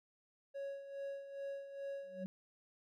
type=tone with tremolo; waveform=triangle; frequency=554.4 Hz; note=C#5; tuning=in tune; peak=-38 dBFS; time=0.54-2.25 s; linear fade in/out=20 ms; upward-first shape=sine; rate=2.4 Hz; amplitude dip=65%
type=tone with exponential growth; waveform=sine; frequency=190 Hz; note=F#3; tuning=46 cents sharp; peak=-37 dBFS; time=2.03-2.26 s; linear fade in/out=0 ms; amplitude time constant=48 ms
effects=none